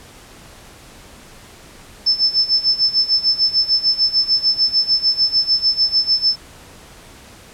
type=tone with tremolo; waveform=sine; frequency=5274 Hz; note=E8; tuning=in tune; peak=-10 dBFS; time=2.06-6.36 s; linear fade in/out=10 ms; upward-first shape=sine; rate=6.7 Hz; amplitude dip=85%; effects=pink hiss -42 dBFS RMS until 7.53 s + low-pass 11000 Hz 12 dB/octave